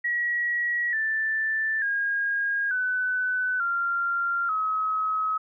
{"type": "tone with pitch steps", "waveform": "sine", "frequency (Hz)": [1915, 1766.2, 1629, 1502.5, 1385.8, 1278.1], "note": ["A#6", "A6", "G#6", "F#6", "F6", "D#6"], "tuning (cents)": [46, 6, -34, 26, -14, 46], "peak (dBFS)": -23, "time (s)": [0.04, 5.38], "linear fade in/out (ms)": 10, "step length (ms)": 890, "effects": []}